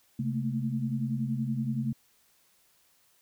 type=tone cluster; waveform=sine; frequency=133.8 / 217.6 / 228.2 Hz; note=C3 / A3 / A#3; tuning=+39 / -19 / -37 cents; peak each=-31 / -33 / -33 dBFS; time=0.19-1.93 s; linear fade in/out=5 ms; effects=white hiss -66 dBFS RMS until 3.21 s